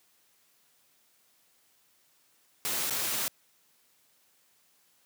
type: noise with dropouts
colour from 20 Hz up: white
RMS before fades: -31 dBFS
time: 2.65-3.28 s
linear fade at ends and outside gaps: 0 ms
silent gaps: 2.898-2.907 s
effects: white hiss -67 dBFS RMS until 5.05 s + high-pass 100 Hz 12 dB/octave